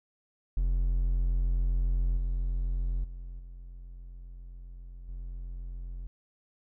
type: tone with level steps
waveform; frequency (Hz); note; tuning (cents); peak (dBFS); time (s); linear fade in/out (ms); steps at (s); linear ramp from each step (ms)
triangle; 43.73; F1; +3; -22 / -25 / -36 / -40 / -34; 0.57-6.07; 0; 2.17 / 3.04 / 3.39 / 5.08; 5
effects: none